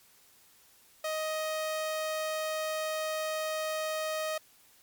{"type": "tone", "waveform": "sawtooth", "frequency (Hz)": 626, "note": "D#5", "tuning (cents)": 10, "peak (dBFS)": -27, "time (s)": [1.04, 4.38], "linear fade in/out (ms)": 5, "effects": ["white hiss -61 dBFS RMS until 4.82 s", "MP3 96 kbps"]}